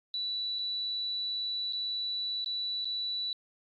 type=tone with dropouts; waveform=sine; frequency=3951 Hz; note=B7; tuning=in tune; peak=-31 dBFS; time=0.14-3.33 s; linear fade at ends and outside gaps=1 ms; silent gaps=0.587-0.591 / 1.725-1.732 / 2.445-2.46 / 2.846-2.854 s; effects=AAC 64 kbps